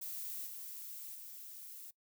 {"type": "noise with level steps", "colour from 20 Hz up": "violet", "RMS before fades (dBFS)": [-43, -47, -50], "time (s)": [0.01, 1.91], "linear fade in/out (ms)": 10, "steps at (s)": [0.46, 1.14], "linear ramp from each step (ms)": 10, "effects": ["noise-tail reverb RT60 0.1 s tail -20 dB re dry"]}